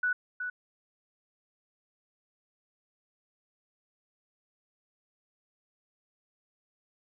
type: tone with echo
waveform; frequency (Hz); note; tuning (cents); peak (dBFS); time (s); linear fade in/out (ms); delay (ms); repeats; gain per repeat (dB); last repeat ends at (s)
sine; 1480; F#6; 0; -25; 0.03-0.13; 5; 370; 1; -7; 0.5
effects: none